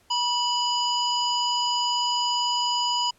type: harmonic tone with a mistuned harmonic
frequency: 987.8 Hz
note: B5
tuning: in tune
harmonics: 1 / 3 / 5 / 7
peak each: -25 / -27 / -28 / -35 dBFS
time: 0.1-3.11 s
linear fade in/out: 10 ms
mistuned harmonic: 1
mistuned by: -35 cents
effects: pink hiss -61 dBFS RMS until 3.18 s + low-pass 12000 Hz 12 dB/octave